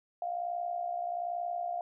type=tone with amplitude modulation; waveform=sine; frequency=700 Hz; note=F5; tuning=4 cents sharp; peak=-29 dBFS; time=0.22-1.81 s; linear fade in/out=2 ms; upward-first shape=sine; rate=61.2 Hz; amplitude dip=65%; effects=none